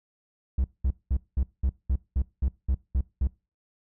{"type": "tone bursts", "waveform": "triangle", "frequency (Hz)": 64.8, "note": "C2", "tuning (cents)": -16, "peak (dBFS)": -19, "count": 11, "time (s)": [0.58, 3.273], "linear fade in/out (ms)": 5, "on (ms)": 63, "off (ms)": 200, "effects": ["noise-tail reverb RT60 0.3 s tail -22 dB re dry"]}